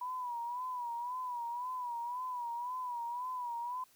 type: tone with vibrato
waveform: sine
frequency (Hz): 976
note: B5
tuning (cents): -21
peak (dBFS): -36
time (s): 0.01-3.84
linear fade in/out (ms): 5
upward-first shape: sine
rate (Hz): 1.9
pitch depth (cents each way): 73
effects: white hiss -66 dBFS RMS until 3.95 s